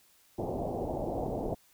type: low-pass noise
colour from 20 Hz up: white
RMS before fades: -34 dBFS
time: 0.38-1.55 s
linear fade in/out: 10 ms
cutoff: 770 Hz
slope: 48 dB/octave
effects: white hiss -64 dBFS RMS until 1.73 s